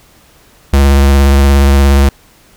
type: tone with vibrato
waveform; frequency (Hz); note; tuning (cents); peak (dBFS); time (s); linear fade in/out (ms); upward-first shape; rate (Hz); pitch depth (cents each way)
square; 69.3; C#2; 0; -5; 0.73-2.09; 5; triangle; 17; 35
effects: pink hiss -45 dBFS RMS until 2.56 s